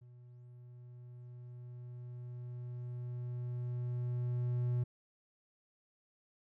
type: tone with level ramp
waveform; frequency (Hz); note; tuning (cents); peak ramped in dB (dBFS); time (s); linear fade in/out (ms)
triangle; 122.5; B2; -14; -52 to -28; 0.01-4.84; 10
effects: none